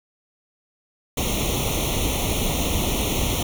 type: noise with comb filter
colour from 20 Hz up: pink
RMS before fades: -23 dBFS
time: 1.17-3.43 s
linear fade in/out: 5 ms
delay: 0.31 ms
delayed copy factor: +0.95
effects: none